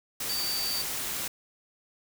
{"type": "tone in noise", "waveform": "sine", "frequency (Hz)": 4611, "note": "D8", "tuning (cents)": -33, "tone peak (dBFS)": -30, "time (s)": [0.29, 0.82], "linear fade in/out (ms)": 5, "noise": "white", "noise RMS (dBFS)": -33, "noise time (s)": [0.2, 1.28], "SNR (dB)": 0, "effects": []}